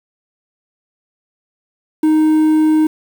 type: tone with quantisation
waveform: triangle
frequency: 311.1 Hz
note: D#4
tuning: in tune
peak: -7 dBFS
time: 2.03-2.87 s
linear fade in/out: 5 ms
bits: 6
effects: none